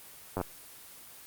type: slowing click train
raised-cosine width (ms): 1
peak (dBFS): -17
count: 5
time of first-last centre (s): 0.37-0.413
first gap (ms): 10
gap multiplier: 1.05
effects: white hiss -50 dBFS RMS until 1.26 s + Opus 24 kbps